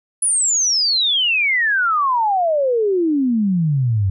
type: exponential sweep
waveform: sine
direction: down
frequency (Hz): 10150 to 92.5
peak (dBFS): -14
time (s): 0.22-4.1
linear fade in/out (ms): 5
effects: none